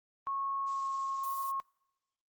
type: tone with pitch glide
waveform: sine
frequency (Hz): 1096 to 1085.9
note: C#6 to C#6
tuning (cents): -20 to -36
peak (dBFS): -32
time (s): 0.27-1.6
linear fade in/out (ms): 0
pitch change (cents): -16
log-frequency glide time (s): 0.67-0.88
type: noise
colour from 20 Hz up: violet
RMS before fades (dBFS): -45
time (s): 0.66-1.52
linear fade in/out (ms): 20
effects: noise-tail reverb RT60 0.9 s tail -26 dB re dry + Opus 24 kbps